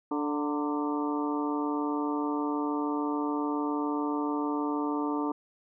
harmonic tone with a mistuned harmonic, 146.83 Hz, D3, in tune, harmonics 2 / 3 / 4 / 5 / 6 / 7 / 8, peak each -29 / -36 / -44 / -41 / -36 / -41 / -38 dBFS, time 0.11-5.32 s, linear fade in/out 5 ms, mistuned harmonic 6, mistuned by +50 cents, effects none

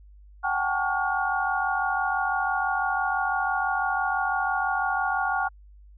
sine tone cluster, 750 / 796 / 870 / 1122 / 1425 Hz, F#5 / G5 / A5 / C#6 / F6, +23 / +26 / -20 / +21 / +34 cents, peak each -30 / -29 / -32 / -31 / -27 dBFS, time 0.43-5.49 s, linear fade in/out 20 ms, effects added 50 Hz sine -47 dBFS peak until 5.97 s

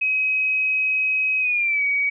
sine tone with pitch glide, 2538 to 2261 Hz, D#7 to C#7, +34 to +34 cents, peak -18 dBFS, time 0.01-2.1 s, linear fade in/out 10 ms, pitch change -200 cents, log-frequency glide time 1.4-1.83 s, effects none

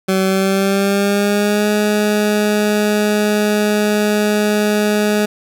20% pulse tone with pitch glide, 190 to 209.6 Hz, F#3 to G#3, +46 to +16 cents, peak -8 dBFS, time 0.08-5.26 s, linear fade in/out 10 ms, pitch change +170 cents, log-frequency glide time 0.24-1.68 s, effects none

